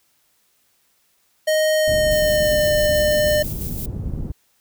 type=tone with pitch glide; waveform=square; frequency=622.3 to 602.5 Hz; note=D#5 to D5; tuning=0 to +44 cents; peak=-16 dBFS; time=1.47-3.43 s; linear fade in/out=10 ms; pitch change=-56 cents; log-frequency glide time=1.75-2.62 s
type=low-pass noise; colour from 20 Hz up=pink; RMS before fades=-27 dBFS; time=1.87-4.32 s; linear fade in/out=10 ms; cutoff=230 Hz; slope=12 dB/octave
type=noise with tremolo; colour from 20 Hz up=violet; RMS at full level=-31 dBFS; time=2.11-3.86 s; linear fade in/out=5 ms; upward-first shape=square; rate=6 Hz; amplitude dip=35%
effects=white hiss -63 dBFS RMS until 4.6 s